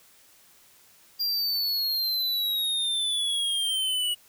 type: exponential sweep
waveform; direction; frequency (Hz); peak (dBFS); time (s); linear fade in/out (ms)
square; down; 4795 to 2917; -25; 1.19-4.15; 20
effects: white hiss -57 dBFS RMS until 4.28 s